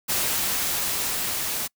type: noise with level ramp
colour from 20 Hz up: white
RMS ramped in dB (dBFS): -24 to -28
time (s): 0.08-1.68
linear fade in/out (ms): 20
effects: noise-tail reverb RT60 0.1 s tail -26 dB re dry